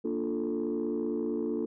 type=chord; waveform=sine; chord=Bb major seventh; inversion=none; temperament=equal; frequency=233.1 / 293.7 / 349.2 / 440 Hz; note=Bb3 / D4 / F4 / A4; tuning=0 / 0 / 0 / 0 cents; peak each=-33 dBFS; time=0.04-1.66 s; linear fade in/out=10 ms; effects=tanh soft clip ceiling -23 dBFS